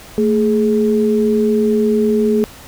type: tone pair together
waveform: sine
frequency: 222.9 / 419.8 Hz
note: A3 / G#4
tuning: +23 / +19 cents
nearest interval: major seventh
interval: 1096 cents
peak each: -14 dBFS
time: 0.18-2.44 s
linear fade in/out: 0 ms
effects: pink hiss -38 dBFS RMS until 2.67 s